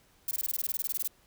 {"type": "noise bursts", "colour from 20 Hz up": "violet", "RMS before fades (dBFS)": -31, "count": 16, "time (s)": [0.28, 1.076], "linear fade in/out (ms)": 2, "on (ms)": 31, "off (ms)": 20, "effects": ["pink hiss -64 dBFS RMS until 1.26 s"]}